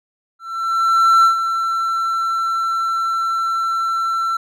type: tone with ADSR envelope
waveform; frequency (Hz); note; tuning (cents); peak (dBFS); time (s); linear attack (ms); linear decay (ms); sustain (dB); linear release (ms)
triangle; 1344; E6; +33; -6; 0.39-4.37; 850; 110; -9; 5
effects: none